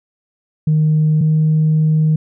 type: tone pair in turn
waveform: sine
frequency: 154.6 / 155.86 Hz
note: D#3 / D#3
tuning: -11 / +3 cents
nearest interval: unison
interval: 14 cents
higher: second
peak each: -9 dBFS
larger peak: neither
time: 0.67-1.21 / 1.21-2.16 s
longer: second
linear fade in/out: 5 ms
effects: tanh soft clip ceiling -7 dBFS